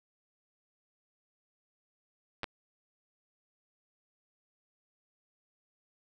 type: clicks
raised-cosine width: 0.3 ms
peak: -19 dBFS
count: 2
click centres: 2.433 / 2.442 s
effects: none